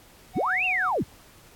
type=tone with tremolo; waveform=triangle; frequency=740 Hz; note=F#5; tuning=in tune; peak=-28 dBFS; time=0.33-0.93 s; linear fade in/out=50 ms; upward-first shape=sine; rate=6.1 Hz; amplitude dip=55%
type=linear two-way sweep; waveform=sine; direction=up then down; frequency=37.58 to 2809 to 37.58 Hz; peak=-22 dBFS; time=0.35-1.04 s; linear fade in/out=20 ms; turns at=0.65 s
effects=pink hiss -53 dBFS RMS until 1.55 s + AAC 64 kbps